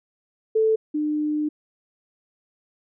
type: tone pair in turn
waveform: sine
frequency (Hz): 440 / 301.3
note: A4 / D4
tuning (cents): 0 / +44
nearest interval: perfect fifth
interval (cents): 656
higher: first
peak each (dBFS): -16 / -21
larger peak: first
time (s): 0.55-0.76 / 0.94-1.49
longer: second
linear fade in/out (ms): 10
effects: none